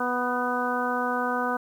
harmonic tone with a mistuned harmonic, 246.9 Hz, B3, in tune, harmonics 1 / 2 / 3 / 4 / 5 / 6, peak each -31 / -31 / -31 / -31 / -31 / -31 dBFS, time 0-1.57 s, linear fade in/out 5 ms, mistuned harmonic 6, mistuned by +22 cents, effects 9-bit

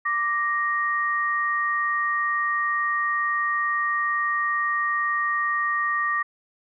sine tone pair together, 1174.7 / 1868.9 Hz, D6 / A#6, 0 / +4 cents, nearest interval minor sixth, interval 804 cents, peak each -24 dBFS, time 0.05-6.23 s, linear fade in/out 10 ms, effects none

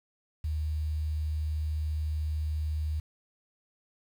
sine tone with quantisation, 76.9 Hz, D#2, 20 cents flat, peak -28 dBFS, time 0.44-3 s, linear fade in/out 5 ms, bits 9, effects none

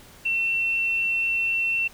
sine tone, 2702 Hz, E7, 42 cents sharp, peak -21 dBFS, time 0.25-1.88 s, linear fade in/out 10 ms, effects pink hiss -49 dBFS RMS until 1.93 s

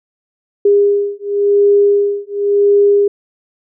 sine beating tone pair, 405.2 / 406.13 Hz, G#4 / G#4, -43 / -39 cents, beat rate 0.93 Hz, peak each -12 dBFS, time 0.65-3.08 s, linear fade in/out 5 ms, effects none

